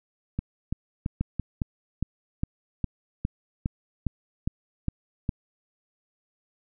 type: two click trains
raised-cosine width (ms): 5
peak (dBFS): -13 / -15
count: 11 / 4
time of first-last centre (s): 1.21-5.292 / 0.39-1.397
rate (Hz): 2.45 / 2.98
effects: none